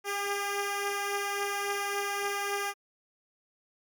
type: beating tone pair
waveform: 10% pulse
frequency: 402.3 / 405.9 Hz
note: G4 / G#4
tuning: +45 / -40 cents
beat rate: 3.6 Hz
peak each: -22 / -29 dBFS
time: 0.04-2.74 s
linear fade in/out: 50 ms
effects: MP3 96 kbps